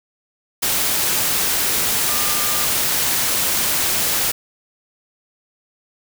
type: tone in noise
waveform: sine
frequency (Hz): 1204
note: D6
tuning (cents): +43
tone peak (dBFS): -29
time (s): 2.08-2.65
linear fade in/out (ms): 10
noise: white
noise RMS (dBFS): -19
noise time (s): 0.62-4.32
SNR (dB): -13
effects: none